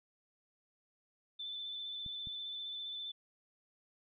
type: tone with vibrato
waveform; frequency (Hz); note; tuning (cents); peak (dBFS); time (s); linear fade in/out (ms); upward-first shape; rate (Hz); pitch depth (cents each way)
sine; 3520; A7; 0; -40; 1.39-3.12; 10; square; 15; 16
type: clicks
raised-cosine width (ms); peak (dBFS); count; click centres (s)
5; -38; 2; 2.063 / 2.272
effects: none